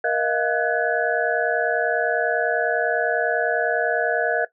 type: tone cluster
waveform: sine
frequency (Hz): 471.1 / 630 / 700 / 1494 / 1691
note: A#4 / D#5 / F5 / F#6 / G#6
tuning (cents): +18 / +21 / +4 / +16 / +31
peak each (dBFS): -25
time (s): 0.04-4.45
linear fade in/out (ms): 5
effects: noise-tail reverb RT60 0.1 s tail -17 dB re dry